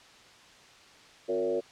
sine tone with frequency modulation, 461.3 Hz, A#4, 18 cents flat, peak -26 dBFS, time 1.28-1.61 s, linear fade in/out 20 ms, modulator 101 Hz, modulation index 1.3, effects white hiss -54 dBFS RMS until 1.71 s + low-pass 5000 Hz 12 dB/octave

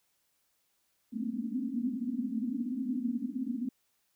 pink band-pass noise, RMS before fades -34 dBFS, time 1.12-3.69 s, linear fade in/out 5 ms, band 220 to 270 Hz, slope 96 dB/octave, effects white hiss -75 dBFS RMS until 4.15 s

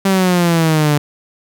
sawtooth exponential sweep, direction down, 196 to 145.1 Hz, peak -7 dBFS, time 0.05-0.98 s, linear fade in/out 5 ms, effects none

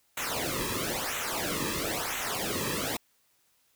pink noise with flanger, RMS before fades -32 dBFS, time 0.17-2.97 s, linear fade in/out 5 ms, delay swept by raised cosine 0.2 to 1.4 ms, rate 1 Hz, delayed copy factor -0.85, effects white hiss -69 dBFS RMS until 3.75 s

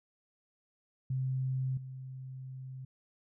sine tone with level steps, 130.81 Hz, C3, in tune, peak -30 / -41 dBFS, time 1.1-2.85 s, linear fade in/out 5 ms, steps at 1.77 s, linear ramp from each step 5 ms, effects none

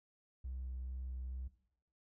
triangle tone with vibrato, 63.8 Hz, C2, 43 cents flat, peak -37 dBFS, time 0.44-1.48 s, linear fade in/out 10 ms, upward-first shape square, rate 2.3 Hz, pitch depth 11 cents each way, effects noise-tail reverb RT60 0.7 s tail -19 dB re dry + tanh soft clip ceiling -37 dBFS

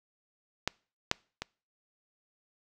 clicks, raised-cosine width 0.2 ms, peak -10 / -7 / -17 dBFS, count 3, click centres 0.676 / 1.114 / 1.42 s, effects noise-tail reverb RT60 0.4 s tail -26 dB re dry

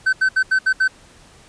triangle tone bursts at uneven times, 1530 Hz, G6, 42 cents flat, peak -11 dBFS, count 6, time 0.06-0.13 / 0.21-0.29 / 0.36-0.43 / 0.51-0.59 / 0.66-0.73 / 0.8-0.88 s, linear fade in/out 10 ms, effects pink hiss -48 dBFS RMS until 1.48 s + resampled to 22050 Hz

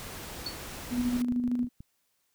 pink noise, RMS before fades -41 dBFS, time 0-1.22 s, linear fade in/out 0 ms
sine tone with exponential decay, 4435 Hz, C#8, in tune, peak -29 dBFS, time 0.46-0.58 s, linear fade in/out 5 ms, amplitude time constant 25 ms
sine tone with tremolo, 245 Hz, B3, 14 cents flat, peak -24 dBFS, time 0.9-1.69 s, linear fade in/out 50 ms, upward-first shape square, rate 13 Hz, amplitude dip 40%
click train, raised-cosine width 5 ms, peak -32 dBFS, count 6, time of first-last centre 1-1.805 s, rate 6.21 Hz
effects white hiss -74 dBFS RMS until 2.34 s

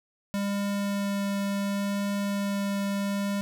square tone with vibrato, 200.3 Hz, G3, 38 cents sharp, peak -27 dBFS, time 0.34-3.41 s, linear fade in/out 0 ms, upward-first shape triangle, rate 0.7 Hz, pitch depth 9 cents each way, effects none

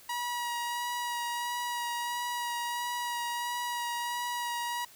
sawtooth tone with vibrato, 960 Hz, B5, 49 cents flat, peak -28 dBFS, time 0.09-4.85 s, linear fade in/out 5 ms, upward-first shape sine, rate 1.5 Hz, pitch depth 14 cents each way, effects white hiss -55 dBFS RMS until 4.95 s

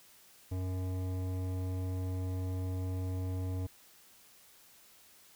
sine tone with hard clipping, 92.5 Hz, F#2, in tune, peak -35 dBFS, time 0.51-3.67 s, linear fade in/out 10 ms, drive 14 dB, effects white hiss -60 dBFS RMS until 5.35 s

